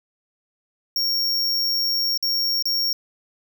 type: tone with dropouts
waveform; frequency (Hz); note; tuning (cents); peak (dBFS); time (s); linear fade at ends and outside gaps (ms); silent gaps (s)
square; 5530; F8; -18; -20; 0.96-2.93; 2; 2.176-2.226 / 2.625-2.655
effects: none